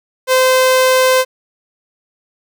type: tone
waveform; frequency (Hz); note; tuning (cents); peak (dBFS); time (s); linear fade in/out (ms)
sawtooth; 516; C5; -24; -5; 0.27-1.25; 50
effects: none